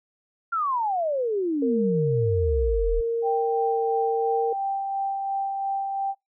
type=exponential sweep; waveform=sine; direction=down; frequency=1408 to 35.66 Hz; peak=-22 dBFS; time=0.52-3.01 s; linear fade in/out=10 ms
type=tone with vibrato; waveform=sine; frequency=460.5 Hz; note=A#4; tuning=21 cents flat; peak=-22 dBFS; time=1.62-4.53 s; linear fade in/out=5 ms; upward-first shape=sine; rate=0.74 Hz; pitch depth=11 cents each way
type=tone with tremolo; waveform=sine; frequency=785 Hz; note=G5; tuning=2 cents sharp; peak=-23 dBFS; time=3.22-6.15 s; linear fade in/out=50 ms; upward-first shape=sine; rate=2.9 Hz; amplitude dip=30%
effects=noise-tail reverb RT60 0.2 s tail -24 dB re dry